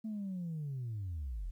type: linear sweep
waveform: sine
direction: down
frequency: 223.2 to 37 Hz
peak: -35 dBFS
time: 0.04-1.51 s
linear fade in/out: 10 ms
effects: tanh soft clip ceiling -34 dBFS + 12-bit